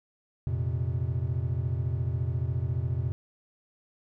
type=chord; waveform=triangle; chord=F suspended fourth; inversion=none; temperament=equal; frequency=87.31 / 116.54 / 130.81 Hz; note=F2 / Bb2 / C3; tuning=0 / 0 / 0 cents; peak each=-29 dBFS; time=0.47-3.12 s; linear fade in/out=0 ms; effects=none